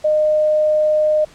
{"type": "tone", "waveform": "sine", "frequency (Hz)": 612, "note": "D#5", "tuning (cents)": -29, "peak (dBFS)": -12, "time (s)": [0.04, 1.25], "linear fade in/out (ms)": 10, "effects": ["pink hiss -46 dBFS RMS until 1.34 s", "low-pass 8000 Hz 12 dB/octave"]}